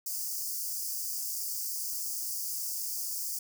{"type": "high-pass noise", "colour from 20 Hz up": "white", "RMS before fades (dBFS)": -35, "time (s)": [0.06, 3.39], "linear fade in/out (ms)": 5, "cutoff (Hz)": 4700, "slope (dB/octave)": 96, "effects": []}